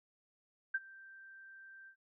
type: tone with ADSR envelope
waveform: sine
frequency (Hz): 1568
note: G6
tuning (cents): 0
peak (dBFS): -29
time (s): 0.74-1.96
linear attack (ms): 8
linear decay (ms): 37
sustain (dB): -23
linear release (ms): 86
effects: none